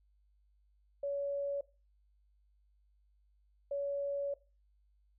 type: tone bursts at uneven times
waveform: sine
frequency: 564 Hz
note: C#5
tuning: 30 cents sharp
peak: -33 dBFS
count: 2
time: 1.03-1.61 / 3.71-4.34 s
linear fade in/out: 5 ms
effects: noise-tail reverb RT60 0.3 s tail -19 dB re dry + added 50 Hz sine -67 dBFS peak until 5.18 s